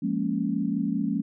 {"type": "chord", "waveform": "sine", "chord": "Bb minor seventh", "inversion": "second", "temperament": "equal", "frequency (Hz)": [174.61, 207.7, 233.1, 277.2], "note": ["F3", "Ab3", "Bb3", "Db4"], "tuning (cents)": [0, 0, 0, 0], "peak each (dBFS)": [-31, -28, -30, -29], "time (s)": [0.02, 1.22], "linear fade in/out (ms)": 10, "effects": []}